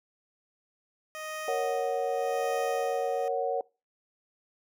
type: tone with tremolo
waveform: 15% pulse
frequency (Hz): 622.3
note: D#5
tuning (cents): 0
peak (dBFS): -28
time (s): 1.15-3.28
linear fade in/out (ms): 0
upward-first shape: sine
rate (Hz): 0.87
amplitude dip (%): 70
type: chord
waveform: sine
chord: F# major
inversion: first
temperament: equal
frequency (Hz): 466.2 / 554.4 / 740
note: A#4 / C#5 / F#5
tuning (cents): 0 / 0 / 0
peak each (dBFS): -31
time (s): 1.48-3.61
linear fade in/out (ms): 2
effects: noise-tail reverb RT60 0.3 s tail -24 dB re dry